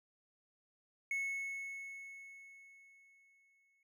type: tone with exponential decay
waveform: triangle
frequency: 2197 Hz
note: C#7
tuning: 16 cents flat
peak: -32 dBFS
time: 1.11-3.83 s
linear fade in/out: 2 ms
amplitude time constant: 590 ms
effects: none